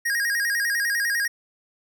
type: tone with vibrato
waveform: square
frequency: 1747 Hz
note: A6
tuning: 13 cents flat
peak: -22 dBFS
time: 0.05-1.28 s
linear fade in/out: 10 ms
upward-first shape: square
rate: 10 Hz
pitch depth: 120 cents each way
effects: none